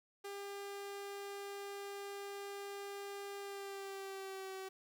sawtooth tone with pitch glide, 400.3 to 381.6 Hz, G4 to G4, +36 to -47 cents, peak -40 dBFS, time 0.24-4.69 s, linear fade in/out 10 ms, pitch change -83 cents, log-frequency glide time 3.39-4.54 s, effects 11-bit

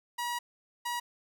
sawtooth tone bursts at uneven times, 961 Hz, B5, 48 cents flat, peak -28 dBFS, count 2, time 0.18-0.39 / 0.85-1 s, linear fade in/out 10 ms, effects none

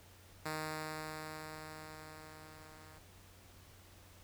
5% pulse tone with level ramp, 155.56 Hz, D#3, in tune, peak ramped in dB -26 to -46 dBFS, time 0.45-2.99 s, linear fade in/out 10 ms, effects added 91 Hz sine -61 dBFS peak until 4.23 s + pink hiss -61 dBFS RMS until 4.23 s

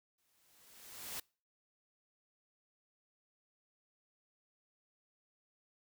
white noise with exponential growth, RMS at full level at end -41 dBFS, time 0.18-1.2 s, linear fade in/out 5 ms, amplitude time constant 220 ms, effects noise-tail reverb RT60 0.4 s tail -26 dB re dry

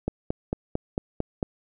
click train, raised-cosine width 2 ms, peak -12 dBFS, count 7, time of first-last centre 0.08-1.428 s, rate 4.45 Hz, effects none

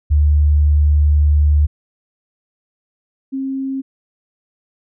sine tone pair in turn, 74.1 / 268.1 Hz, D2 / C4, +16 / +42 cents, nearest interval octave + minor seventh, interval 2226 cents, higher second, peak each -9 / -19 dBFS, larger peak first, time 0.1-1.67 / 3.32-3.82 s, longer first, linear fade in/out 20 ms, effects none

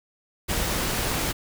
pink noise, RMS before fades -26 dBFS, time 0.48-1.33 s, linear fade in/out 20 ms, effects none

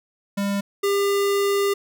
square tone pair in turn, 200.2 / 400.4 Hz, G3 / G4, +37 / +37 cents, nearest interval octave, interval 1200 cents, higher second, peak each -22 / -19 dBFS, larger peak second, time 0.37-0.61 / 0.83-1.74 s, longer second, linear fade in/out 10 ms, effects none

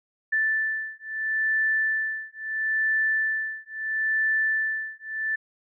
sine beating tone pair, 1760 / 1760.75 Hz, A6 / A6, 0 / +1 cents, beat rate 0.75 Hz, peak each -26 dBFS, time 0.32-5.36 s, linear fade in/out 10 ms, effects none

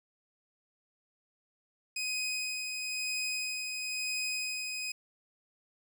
20% pulse tone with tremolo, 2508 Hz, D#7, 13 cents sharp, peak -27 dBFS, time 1.96-4.92 s, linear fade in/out 5 ms, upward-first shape sine, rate 1 Hz, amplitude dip 35%, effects none

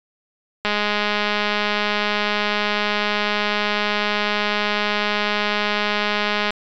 click train, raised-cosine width 0.3 ms, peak -5 dBFS, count 1219, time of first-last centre 0.65-6.506 s, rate 208 Hz, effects resampled to 16000 Hz

